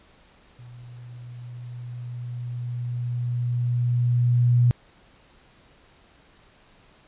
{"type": "tone with level ramp", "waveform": "sine", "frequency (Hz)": 121.5, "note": "B2", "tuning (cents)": -28, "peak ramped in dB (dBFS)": [-41, -14], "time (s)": [0.59, 4.71], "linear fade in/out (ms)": 0, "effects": ["pink hiss -56 dBFS RMS until 7.07 s", "resampled to 8000 Hz"]}